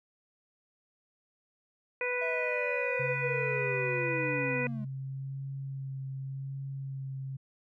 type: harmonic tone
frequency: 493.9 Hz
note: B4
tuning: in tune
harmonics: 1 / 2 / 3 / 4 / 5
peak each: -33 / -41 / -40 / -36 / -34 dBFS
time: 2.01-4.67 s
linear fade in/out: 2 ms
type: linear sweep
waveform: triangle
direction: down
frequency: 661 to 207.6 Hz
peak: -34 dBFS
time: 2.21-4.85 s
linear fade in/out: 10 ms
type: tone with vibrato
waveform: sine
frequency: 135.4 Hz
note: C#3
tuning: 40 cents flat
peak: -35 dBFS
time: 2.99-7.37 s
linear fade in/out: 10 ms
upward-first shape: sine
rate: 0.89 Hz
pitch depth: 16 cents each way
effects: none